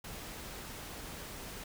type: noise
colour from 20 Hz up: pink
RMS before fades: -45 dBFS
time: 0.04-1.64 s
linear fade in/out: 5 ms
effects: none